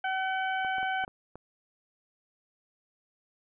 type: harmonic tone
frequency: 759 Hz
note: F#5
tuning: 44 cents sharp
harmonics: 1 / 2 / 3 / 4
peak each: -30 / -32 / -40 / -42 dBFS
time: 0.04-1.05 s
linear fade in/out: 5 ms
type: clicks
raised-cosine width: 1 ms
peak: -30 dBFS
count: 6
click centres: 0.648 / 0.783 / 0.83 / 1.039 / 1.079 / 1.356 s
effects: none